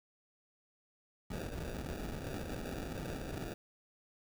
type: noise with sample-and-hold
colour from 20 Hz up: pink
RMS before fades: -41 dBFS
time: 1.3-3.54 s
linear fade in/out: 5 ms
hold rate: 1050 Hz
effects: none